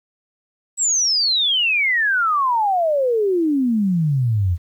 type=exponential sweep; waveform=sine; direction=down; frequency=7920 to 82.41 Hz; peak=-15 dBFS; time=0.77-4.58 s; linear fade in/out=50 ms; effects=9-bit